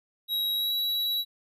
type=tone with pitch glide; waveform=square; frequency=3845 to 3903 Hz; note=B7 to B7; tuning=-47 to -21 cents; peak=-26 dBFS; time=0.28-1.25 s; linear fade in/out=50 ms; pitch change=+26 cents; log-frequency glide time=0.54-0.75 s; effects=none